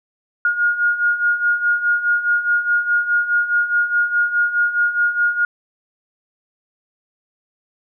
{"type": "beating tone pair", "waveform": "sine", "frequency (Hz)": [1426, 1430.8], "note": ["F6", "F6"], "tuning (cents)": [36, 41], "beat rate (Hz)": 4.8, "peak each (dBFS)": [-21, -16], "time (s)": [0.45, 5.45], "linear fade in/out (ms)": 2, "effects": []}